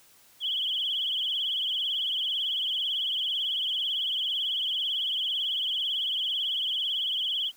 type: tone with vibrato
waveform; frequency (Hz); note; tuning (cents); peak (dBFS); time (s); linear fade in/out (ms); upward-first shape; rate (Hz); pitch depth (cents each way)
sine; 3168; G7; +18; -26; 0.4-7.52; 50; triangle; 18; 140
effects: white hiss -58 dBFS RMS until 7.56 s